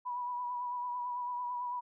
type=tone with vibrato; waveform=sine; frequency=980 Hz; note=B5; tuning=14 cents flat; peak=-34 dBFS; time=0.05-1.81 s; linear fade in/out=20 ms; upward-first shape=sine; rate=9 Hz; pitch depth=30 cents each way; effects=none